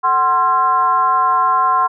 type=tone with frequency modulation; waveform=sine; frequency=1051 Hz; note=C6; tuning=7 cents sharp; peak=-11 dBFS; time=0.03-1.88 s; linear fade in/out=20 ms; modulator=304 Hz; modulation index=0.76; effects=none